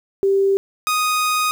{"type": "tone pair in turn", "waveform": ["sine", "sawtooth"], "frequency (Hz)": [392, 1244.5], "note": ["G4", "D#6"], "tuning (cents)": [0, 0], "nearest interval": "octave + minor sixth", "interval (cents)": 2000, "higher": "second", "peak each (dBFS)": -13, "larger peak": "neither", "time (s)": [[0.23, 0.57], [0.87, 1.51]], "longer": "second", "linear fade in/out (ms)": 0, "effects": ["8-bit"]}